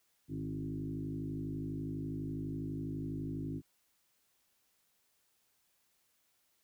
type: tone with frequency modulation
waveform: sine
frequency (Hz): 209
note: G#3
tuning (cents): +11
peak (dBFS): -36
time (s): 0.28-3.62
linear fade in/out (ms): 50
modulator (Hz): 52.1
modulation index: 2.3
effects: white hiss -75 dBFS RMS until 6.63 s